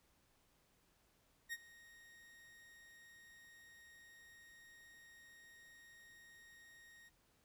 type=tone with ADSR envelope; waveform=40% pulse; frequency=1864.7 Hz; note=A#6; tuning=in tune; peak=-39 dBFS; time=1.49-7.1 s; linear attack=37 ms; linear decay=40 ms; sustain=-20 dB; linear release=27 ms; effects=pink hiss -75 dBFS RMS until 7.44 s